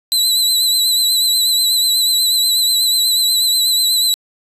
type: tone with vibrato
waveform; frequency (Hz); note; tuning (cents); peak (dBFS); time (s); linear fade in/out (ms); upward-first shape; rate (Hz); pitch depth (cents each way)
sawtooth; 3993; B7; +18; -9; 0.12-4.14; 0; triangle; 8.2; 58
effects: resampled to 32000 Hz